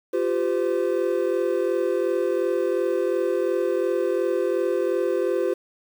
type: chord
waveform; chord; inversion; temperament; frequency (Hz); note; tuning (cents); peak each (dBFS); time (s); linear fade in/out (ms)
triangle; F suspended second; none; equal with one note detuned; 349.2 / 392 / 511.6; F4 / G4 / C5; 0 / 0 / -39; -23; 0.13-5.54; 10
effects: 8-bit

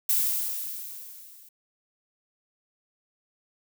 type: noise with level ramp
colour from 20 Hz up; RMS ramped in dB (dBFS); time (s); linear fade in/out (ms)
violet; -22 to -52; 0.09-1.49; 5
effects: none

